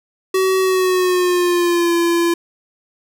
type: tone with pitch glide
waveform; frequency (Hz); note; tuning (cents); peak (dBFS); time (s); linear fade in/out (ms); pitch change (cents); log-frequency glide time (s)
square; 378.2 to 340.9; F#4 to F4; +38 to -42; -14; 0.34-2.34; 5; -180; 0.6-1.93
effects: none